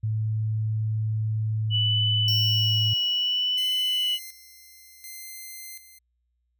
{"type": "tone", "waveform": "sine", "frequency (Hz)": 109.1, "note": "A2", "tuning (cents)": -14, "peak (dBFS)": -23, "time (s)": [0.03, 2.94], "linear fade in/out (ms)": 10}
{"type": "tone with vibrato", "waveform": "sine", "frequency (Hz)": 2960, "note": "F#7", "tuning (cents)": 0, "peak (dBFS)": -22, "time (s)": [1.7, 4.19], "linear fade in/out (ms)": 50, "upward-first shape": "sine", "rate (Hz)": 0.63, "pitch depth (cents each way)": 18}
{"type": "tone with exponential decay", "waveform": "square", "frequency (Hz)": 5460, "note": "F8", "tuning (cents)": -40, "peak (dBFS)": -26, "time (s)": [2.28, 5.23], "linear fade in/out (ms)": 2, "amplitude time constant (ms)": 640}
{"type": "tone with tremolo", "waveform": "5% pulse", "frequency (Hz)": 2078, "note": "C7", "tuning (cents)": -12, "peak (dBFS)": -28, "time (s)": [3.57, 5.99], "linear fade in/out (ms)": 10, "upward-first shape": "square", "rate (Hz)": 0.68, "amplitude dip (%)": 70}
{"effects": ["added 60 Hz sine -70 dBFS peak until 6.59 s"]}